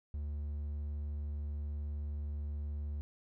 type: tone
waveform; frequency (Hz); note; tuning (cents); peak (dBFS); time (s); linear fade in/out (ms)
triangle; 73.42; D2; 0; -34; 0.14-3.01; 0
effects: none